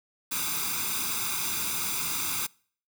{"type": "noise with comb filter", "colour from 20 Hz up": "white", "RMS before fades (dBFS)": -30, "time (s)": [0.31, 2.47], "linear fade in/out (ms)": 10, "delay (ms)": 0.82, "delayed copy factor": 0.9, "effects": ["noise-tail reverb RT60 0.5 s tail -25 dB re dry", "high-pass 100 Hz 12 dB/octave"]}